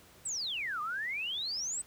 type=exponential two-way sweep; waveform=sine; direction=down then up; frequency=8360 to 1174.7 to 8360 Hz; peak=-33 dBFS; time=0.25-1.82 s; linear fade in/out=10 ms; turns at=0.81 s; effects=pink hiss -58 dBFS RMS until 1.86 s + high-pass 60 Hz 12 dB/octave